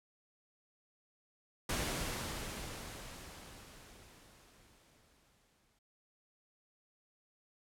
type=noise with exponential decay; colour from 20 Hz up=pink; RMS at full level=-35 dBFS; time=1.69-5.79 s; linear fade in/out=5 ms; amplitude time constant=890 ms; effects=low-pass 12000 Hz 12 dB/octave